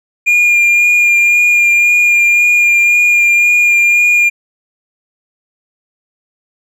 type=tone with vibrato; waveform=triangle; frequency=2414 Hz; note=D7; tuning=47 cents sharp; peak=-5 dBFS; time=0.26-4.3 s; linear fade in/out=20 ms; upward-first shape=sine; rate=1.9 Hz; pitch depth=13 cents each way; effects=none